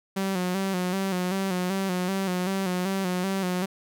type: tone with vibrato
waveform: sawtooth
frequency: 187 Hz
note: F#3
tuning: 19 cents sharp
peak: -21 dBFS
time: 0.16-3.66 s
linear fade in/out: 10 ms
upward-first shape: square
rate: 2.6 Hz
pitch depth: 58 cents each way
effects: none